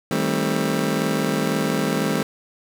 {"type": "chord", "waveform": "25% pulse", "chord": "A half-diminished seventh", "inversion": "second", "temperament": "just", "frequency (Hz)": [158.4, 198, 220, 264], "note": ["Eb3", "G3", "A3", "C4"], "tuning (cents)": [31, 18, 0, 16], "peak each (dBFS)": -22, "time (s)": [0.11, 2.23], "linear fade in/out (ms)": 2, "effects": []}